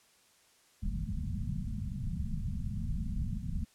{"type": "low-pass noise", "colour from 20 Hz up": "pink", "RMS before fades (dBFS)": -35, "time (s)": [0.82, 3.65], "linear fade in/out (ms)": 10, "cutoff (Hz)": 230, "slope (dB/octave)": 96, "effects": ["white hiss -65 dBFS RMS until 3.74 s", "low-pass 10000 Hz 12 dB/octave"]}